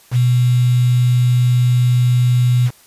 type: tone with quantisation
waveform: sine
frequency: 123.47 Hz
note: B2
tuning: in tune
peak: -10 dBFS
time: 0.11-2.71 s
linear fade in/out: 50 ms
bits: 5
effects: white hiss -48 dBFS RMS until 2.86 s + resampled to 32000 Hz